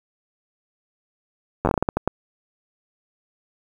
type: slowing click train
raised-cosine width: 1 ms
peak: -5 dBFS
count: 11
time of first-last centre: 1.65-2.076 s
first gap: 10 ms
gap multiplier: 1.3
effects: 7-bit